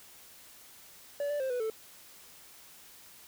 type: tone with pitch steps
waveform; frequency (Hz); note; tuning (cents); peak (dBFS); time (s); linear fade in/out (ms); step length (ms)
triangle; 574 / 585 / 527 / 493.9 / 441; D5 / D5 / C5 / B4 / A4; -40 / -7 / +12 / 0 / +4; -28; 1.2-1.7; 2; 100
effects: white hiss -54 dBFS RMS until 3.27 s